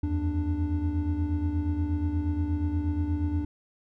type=tone cluster; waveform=triangle; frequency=79.9 / 88.3 / 294.6 Hz; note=D#2 / F2 / D4; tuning=+47 / +20 / +6 cents; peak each=-26 / -29 / -28 dBFS; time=0.03-3.45 s; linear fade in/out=5 ms; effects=none